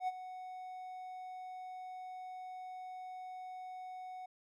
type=tone with ADSR envelope; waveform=triangle; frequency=740 Hz; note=F#5; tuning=in tune; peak=-29 dBFS; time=0-4.26 s; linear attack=77 ms; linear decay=32 ms; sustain=-13 dB; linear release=7 ms; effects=none